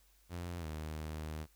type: tone with pitch glide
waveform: sawtooth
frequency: 87.1 to 77.6 Hz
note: F2 to D#2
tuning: -4 to -4 cents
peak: -36 dBFS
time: 0.29-1.47 s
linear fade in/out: 50 ms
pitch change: -200 cents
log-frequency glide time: 0.59-0.66 s
effects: added 50 Hz sine -67 dBFS peak until 1.55 s + white hiss -70 dBFS RMS until 1.55 s